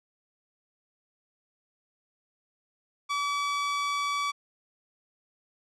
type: tone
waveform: sawtooth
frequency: 1146 Hz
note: D6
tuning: 43 cents flat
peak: -23 dBFS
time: 3.09-4.32 s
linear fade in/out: 20 ms
effects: low-pass 6000 Hz 12 dB/octave